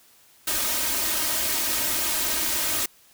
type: noise with comb filter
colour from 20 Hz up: white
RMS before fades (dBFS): -25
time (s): 0.47-2.86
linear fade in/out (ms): 5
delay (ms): 3.2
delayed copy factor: +0.8
effects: white hiss -56 dBFS RMS until 3.13 s